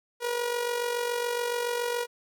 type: tone with amplitude modulation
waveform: sawtooth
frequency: 480.6 Hz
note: B4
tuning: 47 cents flat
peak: -21 dBFS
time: 0.2-2.07 s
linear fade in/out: 50 ms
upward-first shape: sine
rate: 47.1 Hz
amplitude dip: 55%
effects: none